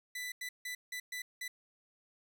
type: tone bursts at uneven times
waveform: sawtooth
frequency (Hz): 1989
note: B6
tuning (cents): +12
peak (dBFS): -35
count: 6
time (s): 0.15-0.32 / 0.41-0.49 / 0.65-0.75 / 0.92-1 / 1.12-1.22 / 1.41-1.48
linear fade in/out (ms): 5
effects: none